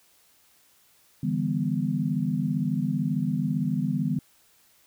sine chord, E minor seventh, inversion third, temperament equal with one note detuned, 146.83 / 164.81 / 199.88 / 246.9 Hz, D3 / E3 / G3 / B3, 0 / 0 / +34 / 0 cents, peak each -29 dBFS, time 1.23-4.19 s, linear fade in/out 5 ms, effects white hiss -61 dBFS RMS until 4.86 s

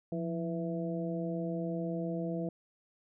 harmonic tone with a mistuned harmonic, 165.7 Hz, E3, 9 cents sharp, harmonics 1 / 2 / 3 / 4, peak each -35 / -38 / -40 / -41 dBFS, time 0.12-2.49 s, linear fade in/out 2 ms, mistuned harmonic 1, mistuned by +74 cents, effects none

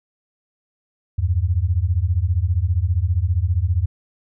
sine beating tone pair, 81 / 96 Hz, E2 / G2, -30 / -36 cents, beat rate 15 Hz, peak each -19 dBFS, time 1.18-3.86 s, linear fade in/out 10 ms, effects none

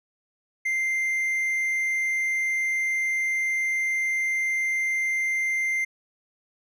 triangle tone, 2091 Hz, C7, 2 cents flat, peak -21 dBFS, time 0.65-5.85 s, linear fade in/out 10 ms, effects none

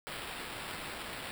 white noise with sample-and-hold, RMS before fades -42 dBFS, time 0.07-1.31 s, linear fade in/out 0 ms, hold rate 6300 Hz, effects none

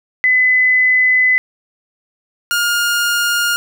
sine / sawtooth tone pair in turn, 2014 / 1416.7 Hz, B6 / F6, +33 / +24 cents, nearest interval tritone, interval 609 cents, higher first, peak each -9 / -10 dBFS, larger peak first, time 0.24-1.38 / 2.51-3.56 s, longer first, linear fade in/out 0 ms, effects none

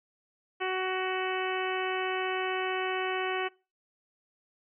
harmonic tone, 373.7 Hz, F#4, 17 cents sharp, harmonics 1 / 2 / 3 / 4 / 5 / 6 / 7 / 8, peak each -32 / -35 / -37 / -38 / -39 / -40 / -40 / -41 dBFS, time 0.6-3.49 s, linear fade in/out 20 ms, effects noise-tail reverb RT60 0.3 s tail -22 dB re dry

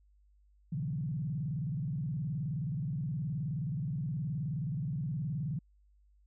sine tone with vibrato, 145.5 Hz, D3, 16 cents flat, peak -32 dBFS, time 0.72-5.59 s, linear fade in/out 5 ms, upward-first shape square, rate 19 Hz, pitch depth 230 cents each way, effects added 50 Hz sine -62 dBFS peak until 6.26 s

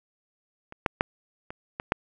clicks, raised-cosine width 0.5 ms, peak -26 / -7 / -6 / -22 / -16 / -6 dBFS, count 6, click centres 0.724 / 0.862 / 1.009 / 1.505 / 1.799 / 1.921 s, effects none

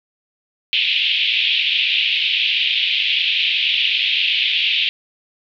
pink band-pass noise, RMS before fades -18 dBFS, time 0.73-4.89 s, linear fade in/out 0 ms, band 2500 to 3600 Hz, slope 48 dB/octave, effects none

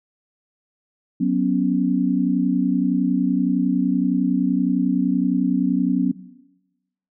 sine chord, F# suspended fourth, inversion none, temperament just, 185 / 246.7 / 277.5 Hz, F#3 / B3 / C#4, 0 / -2 / +2 cents, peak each -21 dBFS, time 1.2-6.12 s, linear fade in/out 10 ms, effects noise-tail reverb RT60 1.0 s tail -17 dB re dry

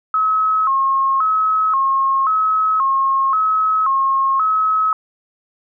sine tone with vibrato, 1177 Hz, D6, 3 cents sharp, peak -13 dBFS, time 0.14-4.93 s, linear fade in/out 2 ms, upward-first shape square, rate 0.94 Hz, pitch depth 150 cents each way, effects none

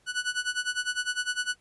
sawtooth tone with tremolo, 1480 Hz, F#6, in tune, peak -21 dBFS, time 0.06-1.56 s, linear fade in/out 50 ms, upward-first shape sine, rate 9.9 Hz, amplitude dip 90%, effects pink hiss -66 dBFS RMS until 1.6 s + resampled to 24000 Hz

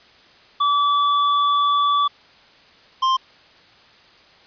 square tone pair in turn, 1152 / 1049.3 Hz, D6 / C6, -34 / +5 cents, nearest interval major second, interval 161 cents, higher first, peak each -16 dBFS, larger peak neither, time 0.6-2.08 / 3.02-3.17 s, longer first, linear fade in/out 10 ms, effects white hiss -50 dBFS RMS until 4.46 s + resampled to 11025 Hz

